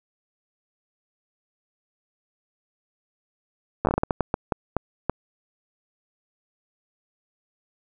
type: slowing click train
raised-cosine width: 1 ms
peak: -7 dBFS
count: 14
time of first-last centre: 3.85-5.096 s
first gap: 9 ms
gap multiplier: 1.35
effects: none